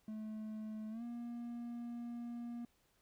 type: tone with pitch glide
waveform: triangle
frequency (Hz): 216.4 to 237.4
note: A3 to A#3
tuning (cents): -29 to +32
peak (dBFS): -40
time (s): 0.08-2.65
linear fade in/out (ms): 2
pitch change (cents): +161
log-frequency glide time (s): 0.9-1.03
effects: pink hiss -75 dBFS RMS until 3.01 s